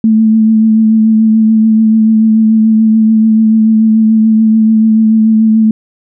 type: tone with vibrato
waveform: sine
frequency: 220 Hz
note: A3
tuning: in tune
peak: -4 dBFS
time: 0.04-5.71 s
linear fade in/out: 2 ms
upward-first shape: triangle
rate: 6.9 Hz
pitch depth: 26 cents each way
effects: none